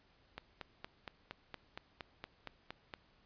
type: click train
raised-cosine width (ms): 0.3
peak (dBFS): -27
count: 12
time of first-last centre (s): 0.38-2.938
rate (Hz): 4.3
effects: pink hiss -69 dBFS RMS until 3.25 s + resampled to 11025 Hz